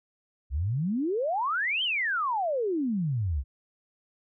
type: exponential two-way sweep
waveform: sine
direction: up then down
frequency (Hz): 61.74 to 3197 to 61.74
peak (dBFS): -25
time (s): 0.5-3.44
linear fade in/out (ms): 50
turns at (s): 1.83
effects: none